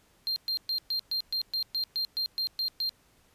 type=tone bursts; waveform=triangle; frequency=4186 Hz; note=C8; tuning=in tune; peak=-26 dBFS; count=13; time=0.27-2.893 s; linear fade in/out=0 ms; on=91 ms; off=120 ms; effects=pink hiss -64 dBFS RMS until 3.34 s + resampled to 32000 Hz